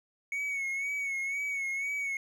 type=tone with vibrato; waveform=triangle; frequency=2217 Hz; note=C#7; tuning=in tune; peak=-29 dBFS; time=0.32-2.17 s; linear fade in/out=2 ms; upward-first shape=sine; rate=2 Hz; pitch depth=50 cents each way; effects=none